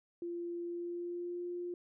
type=tone with pitch glide; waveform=sine; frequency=344.9 to 351.9 Hz; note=F4 to F4; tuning=-22 to +13 cents; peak=-37 dBFS; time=0.22-1.74 s; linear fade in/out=2 ms; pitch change=+35 cents; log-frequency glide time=0.63-1.45 s; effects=none